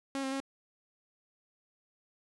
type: tone with pitch steps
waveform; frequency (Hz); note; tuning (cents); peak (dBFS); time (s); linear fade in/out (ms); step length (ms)
sawtooth; 272.8 / 266.5 / 271.8; C#4 / C4 / C#4; -28 / +32 / -34; -29; 0.15-0.402; 0; 84
effects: resampled to 24000 Hz